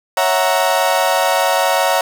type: chord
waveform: 35% pulse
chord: F# dominant seventh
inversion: second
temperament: equal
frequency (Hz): 554.4 / 659.3 / 740 / 932.3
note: C#5 / E5 / F#5 / A#5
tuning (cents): 0 / 0 / 0 / 0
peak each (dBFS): -17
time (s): 0.17-2.01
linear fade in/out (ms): 2
effects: none